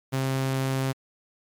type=tone; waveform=sawtooth; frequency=133.2 Hz; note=C3; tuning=31 cents sharp; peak=-20 dBFS; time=0.12-0.93 s; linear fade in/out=20 ms; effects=MP3 96 kbps